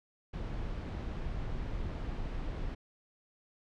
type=noise; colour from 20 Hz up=brown; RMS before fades=-37 dBFS; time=0.33-2.75 s; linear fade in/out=10 ms; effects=low-pass 4000 Hz 12 dB/octave